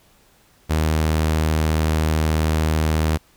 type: tone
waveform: sawtooth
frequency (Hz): 78.4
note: D#2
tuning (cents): +14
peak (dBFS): -13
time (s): 0.69-3.18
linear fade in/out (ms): 20
effects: pink hiss -56 dBFS RMS until 3.36 s